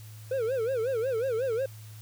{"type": "tone with vibrato", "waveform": "triangle", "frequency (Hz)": 487.7, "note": "B4", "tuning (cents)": -22, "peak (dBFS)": -24, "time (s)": [0.31, 1.66], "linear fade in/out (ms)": 5, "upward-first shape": "sine", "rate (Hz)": 5.5, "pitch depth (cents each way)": 190, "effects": ["added 108 Hz sine -43 dBFS peak until 2.01 s", "white hiss -54 dBFS RMS until 2.01 s"]}